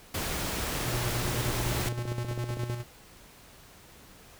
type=noise; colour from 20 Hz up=pink; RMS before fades=-32 dBFS; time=0.14-1.89 s; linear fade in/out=5 ms
type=tone with tremolo; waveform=square; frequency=120 Hz; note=B2; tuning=49 cents flat; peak=-30 dBFS; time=0.84-2.84 s; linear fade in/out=50 ms; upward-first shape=square; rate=9.7 Hz; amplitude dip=50%
type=click train; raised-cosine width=2 ms; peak=-24 dBFS; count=23; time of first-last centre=1.28-2.699 s; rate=15.5 Hz
effects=pink hiss -53 dBFS RMS until 4.39 s